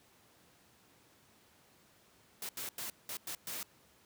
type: noise bursts at uneven times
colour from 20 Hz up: white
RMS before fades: -41 dBFS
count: 6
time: 2.42-2.49 / 2.57-2.69 / 2.78-2.9 / 3.09-3.17 / 3.27-3.35 / 3.47-3.63 s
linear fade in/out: 2 ms
effects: pink hiss -65 dBFS RMS until 4.05 s + high-pass 100 Hz 12 dB/octave